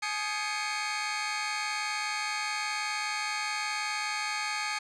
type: tone cluster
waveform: 25% pulse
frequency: 847 / 1241 / 1609 / 2098 / 2234 Hz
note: G#5 / D#6 / G6 / C7 / C#7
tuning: +34 / -5 / +45 / +4 / +13 cents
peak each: -32 / -32 / -38 / -35 / -32 dBFS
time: 0.02-4.79 s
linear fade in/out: 10 ms
effects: resampled to 22050 Hz + 10-bit